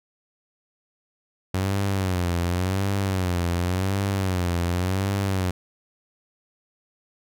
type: tone with vibrato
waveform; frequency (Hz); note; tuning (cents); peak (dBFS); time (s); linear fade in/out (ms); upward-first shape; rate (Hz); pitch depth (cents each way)
sawtooth; 92.5; F#2; 0; -18; 1.54-5.51; 5; sine; 0.9; 120
effects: none